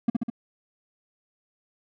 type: tone with echo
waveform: triangle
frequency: 233.4 Hz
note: A#3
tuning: 2 cents sharp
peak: -15 dBFS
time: 0.08-0.1 s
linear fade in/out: 5 ms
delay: 67 ms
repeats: 3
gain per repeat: -3 dB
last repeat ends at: 0.301 s
effects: none